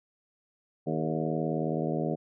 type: harmonic tone with a mistuned harmonic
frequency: 79.1 Hz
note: D#2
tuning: 29 cents sharp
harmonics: 2 / 3 / 4 / 5 / 6 / 7 / 8 / 9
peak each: -32 / -34 / -35 / -36 / -37 / -37 / -38 / -39 dBFS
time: 0.86-2.16 s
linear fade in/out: 20 ms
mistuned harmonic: 6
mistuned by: -66 cents
effects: none